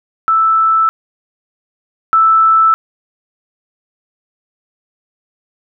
sine tone pair in turn, 1318.5 / 1318.5 Hz, E6 / E6, 0 / 0 cents, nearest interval unison, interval 0 cents, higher neither, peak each -8 / -6 dBFS, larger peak second, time 0.28-0.89 / 2.13-2.74 s, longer neither, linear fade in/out 0 ms, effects none

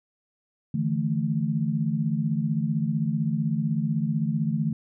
sine chord, D suspended second, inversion none, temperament equal with one note detuned, 149.05 / 164.81 / 220 Hz, D3 / E3 / A3, +26 / 0 / 0 cents, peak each -27 dBFS, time 0.74-4.73 s, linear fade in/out 5 ms, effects none

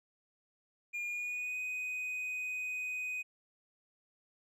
triangle tone with pitch glide, 2417 to 2499 Hz, D7 to D#7, +49 to +7 cents, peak -34 dBFS, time 0.93-3.23 s, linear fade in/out 20 ms, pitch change +58 cents, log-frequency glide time 1.04-1.58 s, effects none

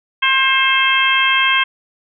harmonic tone with a mistuned harmonic, 532 Hz, C5, 29 cents sharp, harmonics 2 / 3 / 4 / 5 / 6, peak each -18 / -18 / -18 / -18 / -18 dBFS, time 0.22-1.64 s, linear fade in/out 10 ms, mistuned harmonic 5, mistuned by -17 cents, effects none

